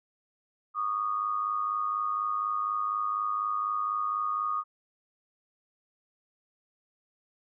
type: tone pair together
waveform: sine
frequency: 1124.9 / 1229 Hz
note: C#6 / D#6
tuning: +25 / -22 cents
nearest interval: major second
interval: 153 cents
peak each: -34 / -28 dBFS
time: 0.74-4.64 s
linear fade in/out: 50 ms
effects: none

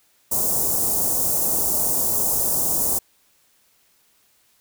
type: band-stop noise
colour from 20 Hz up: white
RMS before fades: -21 dBFS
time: 0.31-2.99 s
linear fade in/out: 10 ms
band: 860 to 6900 Hz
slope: 24 dB/octave
effects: white hiss -61 dBFS RMS until 4.6 s

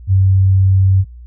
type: tone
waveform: sine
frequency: 95.6 Hz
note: G2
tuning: 43 cents flat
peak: -8 dBFS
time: 0.07-1.05 s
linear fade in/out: 50 ms
effects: noise-tail reverb RT60 0.1 s tail -20 dB re dry + added 60 Hz sine -32 dBFS peak until 1.26 s

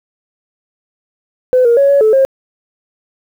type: tone with pitch steps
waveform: sine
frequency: 507 / 470.8 / 557 / 562 / 434.9 / 536 Hz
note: B4 / A#4 / C#5 / C#5 / A4 / C5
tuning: +45 / +17 / +8 / +24 / -20 / +42 cents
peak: -5 dBFS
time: 1.53-2.25 s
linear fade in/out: 0 ms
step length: 120 ms
effects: tanh soft clip ceiling -2 dBFS + 7-bit

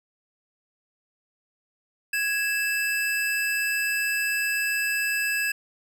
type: tone pair together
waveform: square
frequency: 1661.2 / 2637 Hz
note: G#6 / E7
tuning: 0 / 0 cents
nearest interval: minor sixth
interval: 800 cents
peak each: -27 dBFS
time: 2.13-5.52 s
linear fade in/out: 5 ms
effects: none

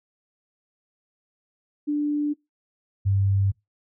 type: tone pair in turn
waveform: sine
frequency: 294.5 / 98.28 Hz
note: D4 / G2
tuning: +5 / +5 cents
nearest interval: octave + perfect fifth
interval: 1900 cents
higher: first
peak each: -21 / -18 dBFS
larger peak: second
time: 1.87-2.34 / 3.05-3.52 s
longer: neither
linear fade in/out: 20 ms
effects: noise-tail reverb RT60 0.2 s tail -24 dB re dry

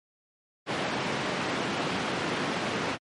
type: band-pass noise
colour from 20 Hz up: pink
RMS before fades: -30 dBFS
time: 0.66-2.98 s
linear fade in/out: 50 ms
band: 160 to 3200 Hz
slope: 12 dB/octave
effects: high-pass 100 Hz 12 dB/octave + MP3 48 kbps

